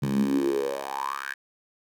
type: tone with high-pass filter sweep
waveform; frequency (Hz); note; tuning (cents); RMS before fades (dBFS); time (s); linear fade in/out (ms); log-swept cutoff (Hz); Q
10% pulse; 68.4; C#2; -23; -27; 0.02-1.34; 10; 150 to 1700; 8.4
effects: none